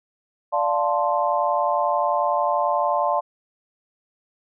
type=chord; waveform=sine; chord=D minor seventh; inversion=none; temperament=equal; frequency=587.3 / 698.5 / 880 / 1046.5 Hz; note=D5 / F5 / A5 / C6; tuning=0 / 0 / 0 / 0 cents; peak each=-24 dBFS; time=0.52-3.21 s; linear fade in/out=20 ms; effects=none